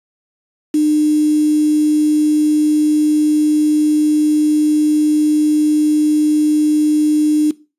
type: tone with quantisation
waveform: sine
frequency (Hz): 302.6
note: D#4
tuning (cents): -48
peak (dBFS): -10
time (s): 0.74-7.51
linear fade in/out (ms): 5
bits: 5
effects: noise-tail reverb RT60 0.3 s tail -19 dB re dry + resampled to 32000 Hz